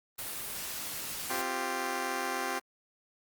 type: noise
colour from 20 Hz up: white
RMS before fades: -38 dBFS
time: 0.18-1.42 s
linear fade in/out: 10 ms
type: chord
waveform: 10% pulse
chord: C suspended fourth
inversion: none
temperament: just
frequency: 261.6 / 348.8 / 392.4 Hz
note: C4 / F4 / G4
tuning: 0 / -2 / +2 cents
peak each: -30 / -29 / -28 dBFS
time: 1.29-2.6 s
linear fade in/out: 20 ms
effects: Opus 32 kbps